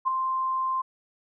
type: tone with ADSR envelope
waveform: sine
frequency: 1046.5 Hz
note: C6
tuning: in tune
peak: -18 dBFS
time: 0.05-0.82 s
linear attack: 29 ms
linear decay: 3 ms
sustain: -6 dB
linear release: 11 ms
effects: none